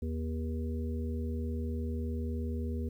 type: harmonic tone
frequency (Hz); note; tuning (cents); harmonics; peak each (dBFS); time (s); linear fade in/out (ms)
79.7; D#2; +42; 1 / 3 / 5 / 6; -33 / -38 / -44 / -46; 0.02-2.89; 5
effects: 11-bit